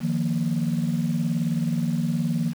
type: chord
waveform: sine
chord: Eb suspended second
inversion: none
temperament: equal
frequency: 155.56 / 174.61 / 233.1 Hz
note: Eb3 / F3 / Bb3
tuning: 0 / 0 / 0 cents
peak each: -25 dBFS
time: 0-2.54 s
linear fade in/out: 50 ms
effects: tanh soft clip ceiling -15 dBFS + 7-bit